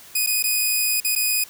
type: tone with dropouts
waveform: 5% pulse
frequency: 2489 Hz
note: D#7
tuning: in tune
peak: -9 dBFS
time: 0.15-1.44 s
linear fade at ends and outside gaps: 5 ms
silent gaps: 0.264-0.271 / 0.427-0.438 / 1.003-1.046 / 1.153-1.16 s
effects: white hiss -45 dBFS RMS until 1.49 s